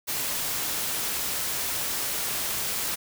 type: noise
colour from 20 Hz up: white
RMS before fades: -29 dBFS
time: 0.07-2.96 s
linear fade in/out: 20 ms
effects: none